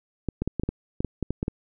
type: clicks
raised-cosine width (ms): 3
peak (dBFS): -13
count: 12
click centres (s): 0.287 / 0.42 / 0.476 / 0.597 / 0.635 / 0.69 / 1.005 / 1.047 / 1.227 / 1.306 / 1.429 / 1.481
effects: none